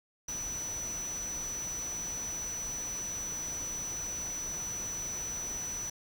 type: tone in noise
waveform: sine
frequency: 5940 Hz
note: F#8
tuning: 6 cents sharp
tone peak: -35 dBFS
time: 0.28-5.9 s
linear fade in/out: 5 ms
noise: pink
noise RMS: -45 dBFS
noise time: 0.28-5.9 s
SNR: +7 dB
effects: none